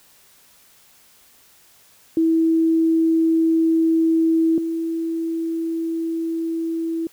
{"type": "tone pair in turn", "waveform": "sine", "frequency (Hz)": [325.6, 328.8], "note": ["E4", "E4"], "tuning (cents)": [-21, -4], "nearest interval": "unison", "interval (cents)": 17, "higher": "second", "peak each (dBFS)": [-14, -21], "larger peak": "first", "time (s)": [[2.17, 4.58], [4.58, 7.07]], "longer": "second", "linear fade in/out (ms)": 2, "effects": ["white hiss -53 dBFS RMS until 7.12 s"]}